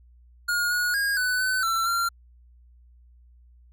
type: tone with pitch steps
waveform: square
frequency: 1432 / 1452 / 1630 / 1496 / 1513 / 1344 / 1377 Hz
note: F6 / F#6 / G#6 / F#6 / F#6 / E6 / F6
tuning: +43 / -33 / -33 / +19 / +38 / +33 / -25 cents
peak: -23 dBFS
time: 0.48-2.09 s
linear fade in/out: 10 ms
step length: 230 ms
effects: added 60 Hz sine -51 dBFS peak until 3.72 s